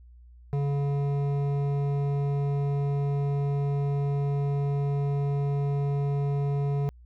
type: tone with hard clipping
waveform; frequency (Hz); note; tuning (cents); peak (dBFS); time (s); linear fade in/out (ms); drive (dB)
sine; 141.6; C#3; +37; -26; 0.53-6.89; 0; 11
effects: added 60 Hz sine -48 dBFS peak until 7.05 s